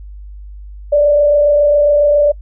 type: tone with frequency modulation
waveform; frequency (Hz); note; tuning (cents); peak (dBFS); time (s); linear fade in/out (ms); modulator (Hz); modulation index
sine; 585; D5; -7; -7; 0.92-2.32; 10; 27.3; 0.38
effects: noise-tail reverb RT60 0.1 s tail -25 dB re dry + added 50 Hz sine -29 dBFS peak until 2.41 s